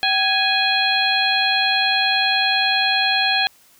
harmonic tone with a mistuned harmonic, 830 Hz, G#5, 1 cent flat, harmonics 1 / 2 / 3 / 4 / 5, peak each -22 / -22 / -22 / -22 / -22 dBFS, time 0.03-3.47 s, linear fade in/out 0 ms, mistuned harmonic 1, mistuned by -130 cents, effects white hiss -53 dBFS RMS until 3.79 s

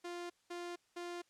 sawtooth tone bursts, 349.2 Hz, F4, in tune, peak -38 dBFS, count 3, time 0.04-1.22 s, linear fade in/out 10 ms, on 260 ms, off 200 ms, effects white hiss -74 dBFS RMS until 1.29 s + low-pass 8000 Hz 12 dB/octave

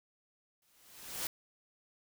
white noise with exponential growth, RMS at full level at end -35 dBFS, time 0.62-1.27 s, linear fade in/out 2 ms, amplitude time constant 140 ms, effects none

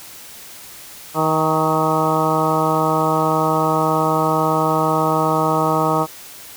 harmonic tone with a mistuned harmonic, 158 Hz, D#3, 27 cents sharp, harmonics 1 / 2 / 3 / 4 / 5 / 6 / 7 / 8, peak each -23 / -23 / -23 / -23 / -23 / -23 / -23 / -23 dBFS, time 1.14-6.07 s, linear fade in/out 50 ms, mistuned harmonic 6, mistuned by -40 cents, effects white hiss -38 dBFS RMS until 6.56 s

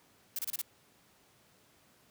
blue noise bursts, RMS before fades -35 dBFS, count 5, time 0.36-0.616 s, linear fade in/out 2 ms, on 28 ms, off 29 ms, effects pink hiss -65 dBFS RMS until 2.1 s + high-pass 100 Hz 12 dB/octave

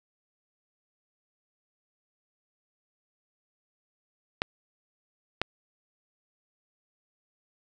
clicks, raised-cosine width 0.3 ms, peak -9 dBFS, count 2, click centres 4.419 / 5.416 s, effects none

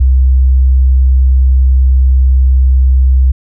sine tone, 64.9 Hz, C2, 13 cents flat, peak -4 dBFS, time 0-3.32 s, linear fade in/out 10 ms, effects none

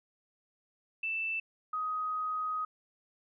sine tone pair in turn, 2653 / 1254.7 Hz, E7 / D#6, +10 / +14 cents, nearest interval octave + minor second, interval 1296 cents, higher first, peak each -31 / -31 dBFS, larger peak neither, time 1.03-1.4 / 1.73-2.65 s, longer second, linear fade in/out 5 ms, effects none

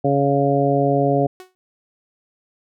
harmonic tone, 140 Hz, C#3, 18 cents sharp, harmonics 1 / 2 / 3 / 4 / 5, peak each -21 / -21 / -21 / -21 / -21 dBFS, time 0.04-1.27 s, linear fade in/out 10 ms
sawtooth tone with exponential decay, 370 Hz, F#4, in tune, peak -30 dBFS, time 1.4-1.55 s, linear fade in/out 0 ms, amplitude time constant 32 ms
effects none

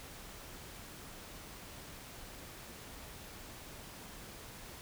silence, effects pink hiss -50 dBFS RMS until 4.81 s

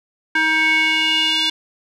square tone with band-pass filter sweep, 316.4 Hz, D#4, 29 cents sharp, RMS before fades -17 dBFS, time 0.35-1.5 s, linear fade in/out 5 ms, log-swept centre 1800 to 3400 Hz, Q 4.8, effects none

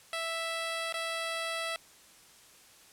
10% pulse tone with dropouts, 659.3 Hz, E5, in tune, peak -24 dBFS, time 0.13-1.76 s, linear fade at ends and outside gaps 1 ms, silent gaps 0.925-0.941 s, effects white hiss -57 dBFS RMS until 2.92 s + low-pass 11000 Hz 12 dB/octave

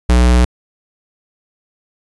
square tone, 61 Hz, B1, 21 cents flat, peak -8 dBFS, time 0.09-0.45 s, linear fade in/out 5 ms, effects resampled to 24000 Hz + 8-bit

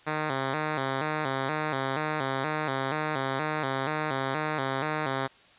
5% pulse tone with vibrato, 143.6 Hz, D3, 39 cents flat, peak -16 dBFS, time 0.06-5.28 s, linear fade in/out 20 ms, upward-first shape square, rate 2.1 Hz, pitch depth 120 cents each way, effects white hiss -56 dBFS RMS until 5.58 s + resampled to 8000 Hz

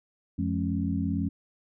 sine tone cluster, 88.2 / 174.1 / 212.3 / 274.3 Hz, F2 / F3 / G#3 / C#4, +18 / -5 / +38 / -18 cents, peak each -31 dBFS, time 0.38-1.29 s, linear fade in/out 10 ms, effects none

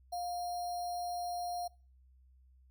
sine tone with sample-and-hold, 707 Hz, F5, 21 cents sharp, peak -35 dBFS, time 0.12-1.68 s, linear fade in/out 10 ms, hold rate 4900 Hz, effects noise-tail reverb RT60 0.4 s tail -24 dB re dry + added 64 Hz sine -60 dBFS peak until 2.7 s

